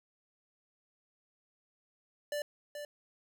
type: tone with echo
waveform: square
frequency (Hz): 587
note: D5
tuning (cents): -1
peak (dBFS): -34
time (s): 2.32-2.42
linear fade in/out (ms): 2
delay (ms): 430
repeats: 1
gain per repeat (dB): -7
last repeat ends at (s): 2.85
effects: none